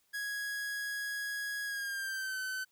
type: tone with pitch glide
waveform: 45% pulse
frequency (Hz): 1661.2 to 1523.3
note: G#6 to F#6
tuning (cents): 0 to +50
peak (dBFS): -35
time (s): 0.13-2.65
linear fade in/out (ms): 20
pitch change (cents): -150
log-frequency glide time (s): 1.65-2.39
effects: white hiss -73 dBFS RMS until 2.71 s